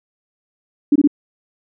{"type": "tone bursts", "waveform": "sine", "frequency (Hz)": 289.7, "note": "D4", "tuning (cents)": -24, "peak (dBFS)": -8, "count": 3, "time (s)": [0.92, 1.075], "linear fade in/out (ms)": 5, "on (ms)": 37, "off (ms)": 22, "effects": []}